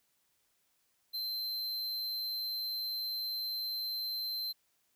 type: tone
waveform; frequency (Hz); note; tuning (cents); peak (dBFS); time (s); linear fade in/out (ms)
square; 4105; C8; -34; -35; 1.13-4.53; 20
effects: white hiss -75 dBFS RMS until 4.95 s